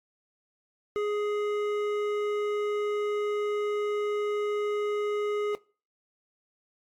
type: tone with hard clipping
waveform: sine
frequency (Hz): 416.4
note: G#4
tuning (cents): +5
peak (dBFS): -28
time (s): 0.96-5.55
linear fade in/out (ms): 0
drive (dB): 11
effects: noise-tail reverb RT60 0.4 s tail -23 dB re dry + AAC 64 kbps